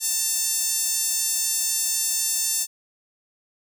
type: tone with high-pass filter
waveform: sawtooth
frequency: 896 Hz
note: A5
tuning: 31 cents sharp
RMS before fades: -24 dBFS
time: 0-2.67 s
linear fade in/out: 50 ms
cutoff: 7100 Hz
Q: 1.9
effects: none